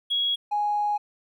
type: tone pair in turn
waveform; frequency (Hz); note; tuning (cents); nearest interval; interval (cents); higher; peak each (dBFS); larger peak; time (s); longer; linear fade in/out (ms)
triangle; 3322 / 830.5; G#7 / G#5; 0 / 0; 2 octaves; 2400; first; -18; neither; 0.1-0.36 / 0.51-0.98; second; 20
effects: tanh soft clip ceiling -20 dBFS